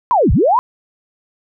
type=linear two-way sweep; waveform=sine; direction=down then up; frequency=1045 to 36.55 to 1045 Hz; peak=-9 dBFS; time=0.11-0.59 s; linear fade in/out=0 ms; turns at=0.32 s; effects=none